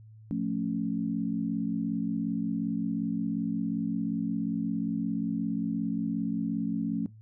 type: chord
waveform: sine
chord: F augmented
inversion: none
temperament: equal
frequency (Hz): 174.61 / 220 / 277.2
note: F3 / A3 / C#4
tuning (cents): 0 / 0 / 0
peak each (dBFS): -33 / -31 / -32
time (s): 0.31-7.06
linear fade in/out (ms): 0
effects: noise-tail reverb RT60 0.2 s tail -21 dB re dry + added 109 Hz sine -48 dBFS peak until 7.21 s